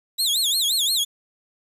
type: tone with vibrato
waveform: sawtooth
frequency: 3749 Hz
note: A#7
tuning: 9 cents sharp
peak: -16 dBFS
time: 0.18-1.05 s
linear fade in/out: 20 ms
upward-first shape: sine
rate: 5.7 Hz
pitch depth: 240 cents each way
effects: resampled to 32000 Hz + 8-bit